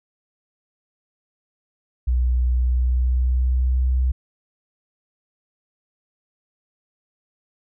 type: tone with pitch glide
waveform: sine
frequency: 61.74 to 63.73 Hz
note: B1 to C2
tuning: 0 to -45 cents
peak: -16 dBFS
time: 2.07-4.12 s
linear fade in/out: 10 ms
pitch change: +55 cents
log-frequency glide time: 2.52-3.93 s
effects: none